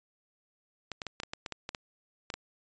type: clicks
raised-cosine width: 0.2 ms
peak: -19 dBFS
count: 12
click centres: 0.917 / 1.018 / 1.067 / 1.201 / 1.234 / 1.335 / 1.462 / 1.523 / 1.691 / 1.748 / 2.302 / 2.34 s
effects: resampled to 16000 Hz